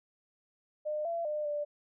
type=tone with pitch steps; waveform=sine; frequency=605 / 676 / 602 / 589 Hz; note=D#5 / E5 / D5 / D5; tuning=-49 / +43 / +43 / +5 cents; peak=-31 dBFS; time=0.85-1.65 s; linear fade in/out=20 ms; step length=200 ms; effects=none